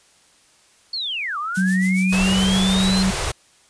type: linear two-way sweep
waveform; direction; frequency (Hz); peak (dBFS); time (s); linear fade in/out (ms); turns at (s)
sine; down then up; 4489 to 1139 to 4191; -23; 0.93-3.03; 5; 1.38
type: noise with tremolo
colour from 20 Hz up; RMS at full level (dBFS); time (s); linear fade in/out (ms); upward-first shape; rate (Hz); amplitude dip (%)
violet; -26; 1.54-3.05; 20; sine; 7.1; 75
type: tone with pitch glide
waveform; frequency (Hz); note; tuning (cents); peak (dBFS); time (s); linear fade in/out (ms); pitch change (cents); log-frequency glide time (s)
sine; 187 to 189.83; F#3 to F#3; +19 to +45; -16; 1.57-3.11; 10; +26; 2.07-2.3
type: band-stop noise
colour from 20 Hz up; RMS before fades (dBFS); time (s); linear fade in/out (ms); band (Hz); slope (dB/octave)
pink; -24; 2.12-3.32; 10; 140 to 340; 48
effects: white hiss -55 dBFS RMS until 3.69 s + resampled to 22050 Hz